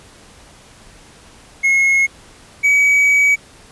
triangle tone pair in turn, 2168 / 2272 Hz, C#7 / C#7, -39 / +42 cents, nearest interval minor second, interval 81 cents, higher second, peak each -9 / -8 dBFS, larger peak second, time 1.63-2.07 / 2.63-3.36 s, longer second, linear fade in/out 20 ms, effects pink hiss -44 dBFS RMS until 3.71 s + resampled to 24000 Hz

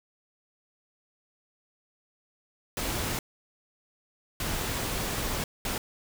pink noise bursts at uneven times, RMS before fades -31 dBFS, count 3, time 2.77-3.19 / 4.4-5.44 / 5.65-5.78 s, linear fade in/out 2 ms, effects none

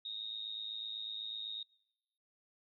sine tone with amplitude modulation, 3729 Hz, A#7, in tune, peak -36 dBFS, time 0.05-1.63 s, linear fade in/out 5 ms, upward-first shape sine, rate 108 Hz, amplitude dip 75%, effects noise-tail reverb RT60 1.0 s tail -25 dB re dry

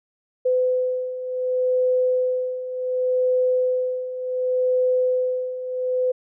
sine beating tone pair, 506 / 506.68 Hz, B4 / B4, +42 / +44 cents, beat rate 0.68 Hz, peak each -25 / -20 dBFS, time 0.45-6.12 s, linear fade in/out 10 ms, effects none

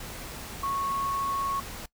sine tone in noise, 1103 Hz, C#6, 9 cents flat, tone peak -27 dBFS, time 0.63-1.6 s, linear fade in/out 5 ms, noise pink, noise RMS -40 dBFS, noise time 0-1.86 s, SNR +10 dB, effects noise-tail reverb RT60 0.1 s tail -20 dB re dry

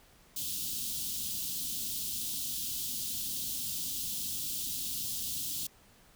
white band-stop noise, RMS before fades -36 dBFS, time 0.36-5.67 s, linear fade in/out 5 ms, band 300 to 3000 Hz, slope 48 dB/octave, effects pink hiss -61 dBFS RMS until 6.15 s

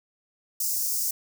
white high-pass noise, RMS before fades -27 dBFS, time 0.6-1.11 s, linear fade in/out 5 ms, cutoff 5100 Hz, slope 48 dB/octave, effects none

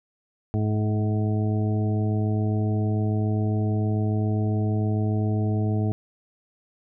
harmonic tone with a mistuned harmonic, 107 Hz, A2, 48 cents flat, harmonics 1 / 2 / 3 / 4 / 6 / 7, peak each -22 / -28 / -32 / -34 / -38 / -39 dBFS, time 0.54-5.92 s, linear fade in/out 0 ms, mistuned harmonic 1, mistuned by -18 cents, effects none

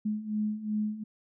sine beating tone pair, 210.7 / 213.4 Hz, G#3 / G#3, +25 / +47 cents, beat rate 2.7 Hz, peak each -34 / -30 dBFS, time 0.05-1.04 s, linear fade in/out 10 ms, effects none

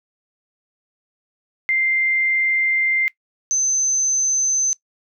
sine tone pair in turn, 2093 / 6164 Hz, C7 / G8, 0 / -30 cents, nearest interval octave + perfect fifth, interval 1870 cents, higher second, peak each -16 / -16 dBFS, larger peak neither, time 1.69-3.08 / 3.51-4.73 s, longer first, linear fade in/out 0 ms, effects noise-tail reverb RT60 0.1 s tail -20 dB re dry

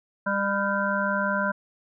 harmonic tone with a mistuned harmonic, 200 Hz, G3, 35 cents sharp, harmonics 1 / 3 / 5 / 7 / 8, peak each -29 / -29 / -29 / -29 / -29 dBFS, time 0.26-1.52 s, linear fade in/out 10 ms, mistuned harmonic 8, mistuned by -60 cents, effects none

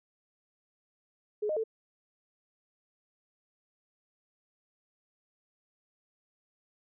sine tone with pitch steps, 420.7 / 616 / 443.8 Hz, G#4 / D#5 / A4, +22 / -17 / +15 cents, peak -28 dBFS, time 1.42-1.639 s, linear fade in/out 10 ms, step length 73 ms, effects none

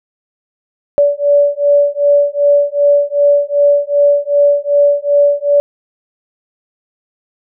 sine beating tone pair, 574 / 576.6 Hz, D5 / D5, -40 / -32 cents, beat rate 2.6 Hz, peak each -11 dBFS, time 0.98-5.6 s, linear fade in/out 0 ms, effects none

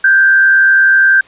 sine tone with frequency modulation, 1568 Hz, G6, in tune, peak -5 dBFS, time 0.04-1.21 s, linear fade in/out 5 ms, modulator 88.3 Hz, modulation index 0.51, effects white hiss -43 dBFS RMS until 1.27 s + resampled to 8000 Hz

